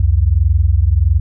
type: tone pair together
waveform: sine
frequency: 66.42 / 87.9 Hz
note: C2 / F2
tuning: +27 / +12 cents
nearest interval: perfect fourth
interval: 485 cents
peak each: -12 dBFS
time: 0-1.2 s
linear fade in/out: 5 ms
effects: none